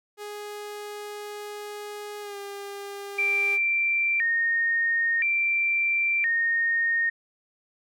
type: tone with pitch glide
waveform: sawtooth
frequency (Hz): 415.3 to 401.4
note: G#4 to G4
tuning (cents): 0 to +41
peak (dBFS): -31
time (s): 0.17-3.59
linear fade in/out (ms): 50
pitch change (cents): -59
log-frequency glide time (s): 2.21-2.37
type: tone with vibrato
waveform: sine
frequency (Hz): 2085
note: C7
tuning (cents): -7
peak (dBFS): -21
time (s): 3.18-7.1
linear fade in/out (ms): 10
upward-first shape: square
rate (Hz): 0.49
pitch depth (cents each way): 210
effects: none